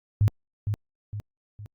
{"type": "tone with echo", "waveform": "sine", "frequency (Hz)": 103.83, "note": "G#2", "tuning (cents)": 0, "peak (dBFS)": -16, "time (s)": [0.21, 0.28], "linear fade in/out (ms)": 0, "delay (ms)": 460, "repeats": 3, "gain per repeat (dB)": -7, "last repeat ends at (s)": 1.66, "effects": ["Opus 48 kbps"]}